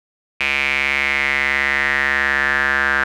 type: tone with band-pass filter sweep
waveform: square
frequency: 69.3 Hz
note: C#2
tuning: in tune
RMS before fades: -18 dBFS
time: 0.4-3.04 s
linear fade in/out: 5 ms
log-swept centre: 2400 to 1600 Hz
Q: 6.7
effects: none